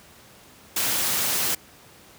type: noise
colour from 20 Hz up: white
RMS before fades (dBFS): -24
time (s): 0.76-1.55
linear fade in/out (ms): 5
effects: pink hiss -50 dBFS RMS until 2.18 s + high-pass 80 Hz 12 dB/octave